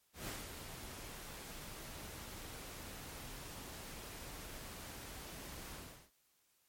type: noise with ADSR envelope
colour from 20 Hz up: pink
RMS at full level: -43 dBFS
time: 0.13-6.11 s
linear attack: 140 ms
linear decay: 200 ms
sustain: -6 dB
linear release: 370 ms
effects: white hiss -75 dBFS RMS until 6.68 s + MP3 64 kbps

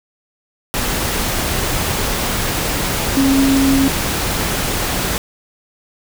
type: tone in noise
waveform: sine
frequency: 271.3 Hz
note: C#4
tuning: 37 cents flat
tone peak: -11 dBFS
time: 3.17-3.88 s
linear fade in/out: 0 ms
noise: pink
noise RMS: -19 dBFS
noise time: 0.74-5.18 s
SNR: +5 dB
effects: none

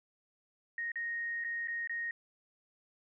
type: tone with dropouts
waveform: sine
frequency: 1864.7 Hz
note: A#6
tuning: in tune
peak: -34 dBFS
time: 0.78-2.11 s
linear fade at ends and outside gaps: 2 ms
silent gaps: 0.918-0.957 / 1.44-1.446 / 1.674-1.682 / 1.874-1.895 s
effects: none

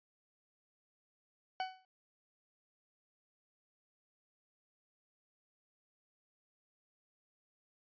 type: tone with exponential decay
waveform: 40% pulse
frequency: 750 Hz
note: F#5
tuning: 23 cents sharp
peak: -31 dBFS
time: 1.6-1.85 s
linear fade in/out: 1 ms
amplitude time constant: 53 ms
effects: resampled to 11025 Hz

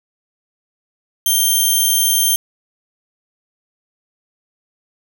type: tone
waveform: 5% pulse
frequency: 3162 Hz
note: G7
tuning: 14 cents sharp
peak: -4 dBFS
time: 1.26-2.36 s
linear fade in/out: 2 ms
effects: none

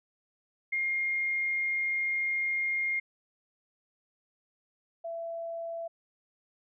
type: tone pair in turn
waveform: sine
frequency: 2127 / 668.6 Hz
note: C7 / E5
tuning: +28 / +24 cents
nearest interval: octave + minor sixth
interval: 2004 cents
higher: first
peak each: -27 / -34 dBFS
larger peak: first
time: 0.72-3 / 5.04-5.88 s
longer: first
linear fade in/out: 10 ms
effects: none

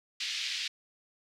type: band-pass noise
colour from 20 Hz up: white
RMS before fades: -35 dBFS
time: 0.2-0.68 s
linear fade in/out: 5 ms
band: 2200 to 4700 Hz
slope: 24 dB/octave
effects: none

